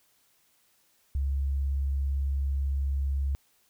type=tone with vibrato; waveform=sine; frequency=68.8 Hz; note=C#2; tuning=12 cents flat; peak=-25 dBFS; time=1.15-3.35 s; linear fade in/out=0 ms; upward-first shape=triangle; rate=18 Hz; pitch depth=12 cents each way; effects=white hiss -67 dBFS RMS until 3.69 s